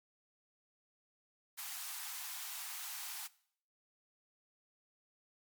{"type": "high-pass noise", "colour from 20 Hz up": "white", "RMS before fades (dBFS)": -44, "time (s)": [1.57, 3.28], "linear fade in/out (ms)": 20, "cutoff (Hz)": 720, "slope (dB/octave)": 96, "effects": ["noise-tail reverb RT60 0.6 s tail -20 dB re dry", "MP3 96 kbps"]}